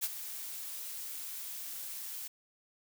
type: noise with ADSR envelope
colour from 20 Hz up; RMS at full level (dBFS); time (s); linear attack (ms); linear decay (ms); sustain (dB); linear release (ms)
blue; -31; 0.01-2.28; 30; 36; -11; 9
effects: none